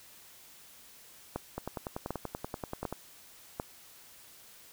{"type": "two click trains", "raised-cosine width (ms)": 1, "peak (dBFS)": [-19, -21], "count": [4, 15], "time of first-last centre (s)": [[1.36, 3.599], [1.58, 2.926]], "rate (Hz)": [1.34, 10.4], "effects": ["white hiss -55 dBFS RMS until 4.72 s"]}